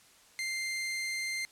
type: tone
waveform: sawtooth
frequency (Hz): 2093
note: C7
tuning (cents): 0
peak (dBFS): -29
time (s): 0.39-1.45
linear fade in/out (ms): 0
effects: white hiss -60 dBFS RMS until 1.51 s + low-pass 10000 Hz 12 dB/octave